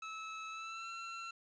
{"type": "tone with pitch glide", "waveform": "25% pulse", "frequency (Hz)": [1302, 1353.4], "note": ["E6", "E6"], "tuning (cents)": [-22, 45], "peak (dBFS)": -39, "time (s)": [0.02, 1.31], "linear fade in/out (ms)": 5, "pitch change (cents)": 67, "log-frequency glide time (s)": [0.49, 0.9], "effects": ["resampled to 16000 Hz", "11-bit"]}